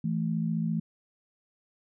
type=tone pair together; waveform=sine; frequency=165.26 / 220 Hz; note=E3 / A3; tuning=+5 / 0 cents; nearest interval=perfect fourth; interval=495 cents; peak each=-28 / -30 dBFS; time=0.04-0.8 s; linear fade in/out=5 ms; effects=none